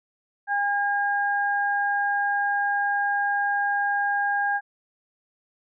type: tone pair together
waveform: sine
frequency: 810.5 / 1621 Hz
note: G#5 / G#6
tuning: -42 / -42 cents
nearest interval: octave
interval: 1200 cents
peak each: -24 dBFS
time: 0.47-4.61 s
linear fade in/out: 50 ms
effects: none